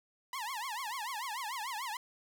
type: tone with vibrato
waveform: sawtooth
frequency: 960 Hz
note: B5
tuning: 49 cents flat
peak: -33 dBFS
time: 0.33-1.97 s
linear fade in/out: 2 ms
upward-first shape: triangle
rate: 6.8 Hz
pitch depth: 290 cents each way
effects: none